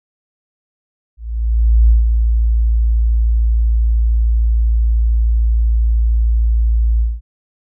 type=tone with ADSR envelope; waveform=sine; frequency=56.5 Hz; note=A1; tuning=47 cents sharp; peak=-5 dBFS; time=1.17-7.21 s; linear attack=720 ms; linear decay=150 ms; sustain=-5 dB; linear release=200 ms; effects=none